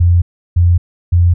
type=tone bursts; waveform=sine; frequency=87.1 Hz; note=F2; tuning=4 cents flat; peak=-6 dBFS; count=3; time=0-1.34 s; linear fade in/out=10 ms; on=220 ms; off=340 ms; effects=none